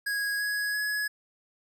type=tone with pitch steps; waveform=square; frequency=1653 / 1669.3 / 1685.8 Hz; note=G#6 / G#6 / G#6; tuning=-9 / +8 / +25 cents; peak=-28 dBFS; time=0.06-1.08 s; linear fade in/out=10 ms; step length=340 ms; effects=none